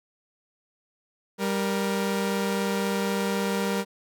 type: tone pair together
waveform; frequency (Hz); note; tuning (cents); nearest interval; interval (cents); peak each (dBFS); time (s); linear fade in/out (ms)
sawtooth; 196.73 / 469.8; G3 / A#4; +6 / +13; octave + minor third; 1507; -22 / -25; 1.38-3.85; 50
effects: none